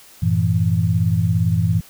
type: tone cluster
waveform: sine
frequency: 95.2 / 112.7 / 164.9 Hz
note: F#2 / A2 / E3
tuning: +50 / +42 / +1 cents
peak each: -19 dBFS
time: 0.22-1.81 s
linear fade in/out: 10 ms
effects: white hiss -46 dBFS RMS until 1.89 s